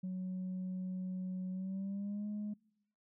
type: tone with pitch glide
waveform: sine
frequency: 185 to 208.9 Hz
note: F#3 to G#3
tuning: 0 to +10 cents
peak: -35 dBFS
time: 0.03-2.54 s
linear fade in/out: 10 ms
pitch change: +210 cents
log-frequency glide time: 1.51-2.27 s
effects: noise-tail reverb RT60 0.9 s tail -26 dB re dry + tanh soft clip ceiling -35 dBFS